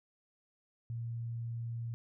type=tone; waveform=sine; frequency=116.54 Hz; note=A#2; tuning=in tune; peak=-36 dBFS; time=0.9-1.94 s; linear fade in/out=0 ms; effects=none